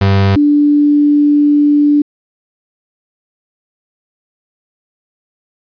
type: tone pair in turn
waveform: 35% pulse / sine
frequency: 98 / 292.7 Hz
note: G2 / D4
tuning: 0 / -6 cents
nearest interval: octave + perfect fifth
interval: 1894 cents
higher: second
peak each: -6 dBFS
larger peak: neither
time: 0.01-0.36 / 0.36-2.02 s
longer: second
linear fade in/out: 5 ms
effects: resampled to 11025 Hz + 8-bit